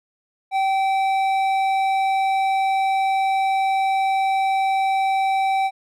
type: tone with hard clipping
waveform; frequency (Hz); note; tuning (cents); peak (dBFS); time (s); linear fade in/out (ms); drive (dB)
triangle; 773; G5; -24; -19; 0.51-5.71; 50; 12
effects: none